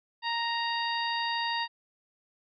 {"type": "harmonic tone", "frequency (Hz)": 932.3, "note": "A#5", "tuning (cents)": 0, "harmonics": [1, 2, 3, 4, 5], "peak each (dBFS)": [-31, -34, -37, -37, -38], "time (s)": [0.22, 1.68], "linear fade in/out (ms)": 50, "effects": []}